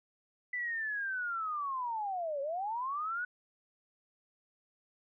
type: linear two-way sweep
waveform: sine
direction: down then up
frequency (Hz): 2000 to 540 to 1493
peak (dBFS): -33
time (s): 0.53-3.25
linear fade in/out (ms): 5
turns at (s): 2.41
effects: none